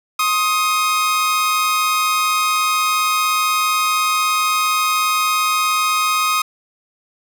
sawtooth tone pair together, 1068 / 1252.2 Hz, C6 / D#6, +35 / +11 cents, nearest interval minor third, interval 276 cents, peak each -20 / -12 dBFS, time 0.19-6.42 s, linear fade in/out 5 ms, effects none

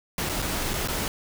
pink noise with dropouts, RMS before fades -28 dBFS, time 0.18-1.08 s, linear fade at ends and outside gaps 1 ms, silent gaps 0.291-0.295 / 0.419-0.423 / 0.735-0.739 / 0.875-0.884 s, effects none

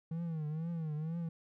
triangle tone with vibrato, 160 Hz, D#3, 49 cents sharp, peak -33 dBFS, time 0.11-1.29 s, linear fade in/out 5 ms, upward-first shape triangle, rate 2.1 Hz, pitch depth 130 cents each way, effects none

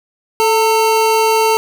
square tone pair together, 438.6 / 906 Hz, A4 / A#5, -6 / -50 cents, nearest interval octave + minor second, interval 1256 cents, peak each -14 dBFS, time 0.4-1.57 s, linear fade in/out 0 ms, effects none

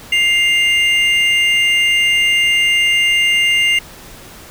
triangle tone pair together, 2100 / 2803 Hz, C7 / F7, +6 / +6 cents, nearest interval perfect fourth, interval 500 cents, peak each -12 dBFS, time 0.12-3.79 s, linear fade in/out 5 ms, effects pink hiss -37 dBFS RMS until 4.5 s

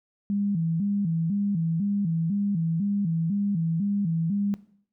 sine tone with vibrato, 182.1 Hz, F#3, 27 cents flat, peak -23 dBFS, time 0.3-4.54 s, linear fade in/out 0 ms, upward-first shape square, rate 2 Hz, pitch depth 180 cents each way, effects noise-tail reverb RT60 0.6 s tail -18 dB re dry

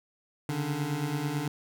25% pulse beating tone pair, 140.2 / 149.3 Hz, C#3 / D3, +20 / +29 cents, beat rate 9.1 Hz, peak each -30 / -27 dBFS, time 0.49-1.48 s, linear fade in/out 2 ms, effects none

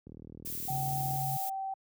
click train, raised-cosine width 3 ms, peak -34 dBFS, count 44, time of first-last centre 0.07-1.159 s, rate 39.5 Hz
violet noise, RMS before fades -38 dBFS, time 0.45-1.5 s, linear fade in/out 10 ms
sine tone with pitch glide, 767 to 773.2 Hz, G5 to G5, -38 to -24 cents, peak -33 dBFS, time 0.68-1.74 s, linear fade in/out 5 ms, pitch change +14 cents, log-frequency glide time 1.26-1.34 s
sine tone, 135 Hz, C#3, 45 cents flat, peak -34 dBFS, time 0.7-1.37 s, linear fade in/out 5 ms
effects high-pass 60 Hz 12 dB/octave

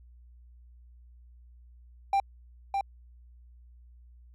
triangle tone with echo, 790 Hz, G5, 13 cents sharp, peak -20 dBFS, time 2.13-2.2 s, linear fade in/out 2 ms, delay 610 ms, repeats 1, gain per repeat -4 dB, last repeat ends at 2.81 s, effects added 60 Hz sine -51 dBFS peak until 4.34 s

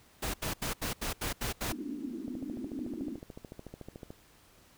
pink noise bursts, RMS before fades -34 dBFS, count 8, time 0.22-1.726 s, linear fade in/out 10 ms, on 120 ms, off 78 ms
white band-pass noise, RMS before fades -39 dBFS, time 1.69-3.2 s, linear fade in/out 50 ms, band 240 to 310 Hz, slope 48 dB/octave
click train, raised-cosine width 2 ms, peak -30 dBFS, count 26, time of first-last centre 2.28-4.105 s, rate 13.7 Hz
effects pink hiss -61 dBFS RMS until 4.77 s

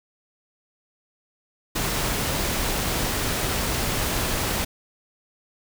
pink noise, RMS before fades -25 dBFS, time 1.75-4.65 s, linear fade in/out 10 ms, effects none

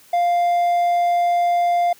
triangle tone, 698.5 Hz, F5, in tune, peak -13 dBFS, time 0.13-1.93 s, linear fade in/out 5 ms, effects white hiss -50 dBFS RMS until 1.99 s + high-pass 100 Hz 12 dB/octave

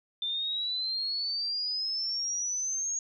sine exponential sweep, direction up, 3552 to 6630 Hz, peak -29 dBFS, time 0.22-2.99 s, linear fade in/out 2 ms, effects none

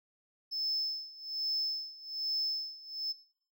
triangle tone with tremolo, 5250 Hz, E8, 8 cents flat, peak -29 dBFS, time 0.51-3.13 s, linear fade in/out 20 ms, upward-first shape sine, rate 1.2 Hz, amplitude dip 90%, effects noise-tail reverb RT60 0.6 s tail -19 dB re dry

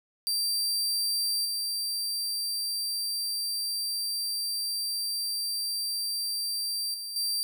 sawtooth tone with level steps, 4699 Hz, D8, in tune, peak -23 / -26 / -32 / -24 dBFS, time 0.27-7.43 s, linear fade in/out 0 ms, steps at 1.45 / 6.94 / 7.16 s, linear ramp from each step 2 ms, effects none

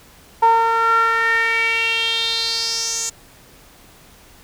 sawtooth tone with band-pass filter sweep, 456.1 Hz, A#4, 38 cents flat, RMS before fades -18 dBFS, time 0.42-3.1 s, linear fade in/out 10 ms, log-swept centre 910 to 7000 Hz, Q 5.4, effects pink hiss -47 dBFS RMS until 4.43 s

